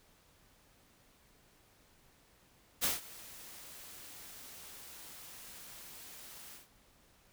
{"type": "noise with ADSR envelope", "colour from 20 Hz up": "white", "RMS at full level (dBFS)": -30, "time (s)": [2.81, 6.68], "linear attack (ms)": 31, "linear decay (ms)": 160, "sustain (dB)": -21, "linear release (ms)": 150, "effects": ["pink hiss -66 dBFS RMS until 7.32 s"]}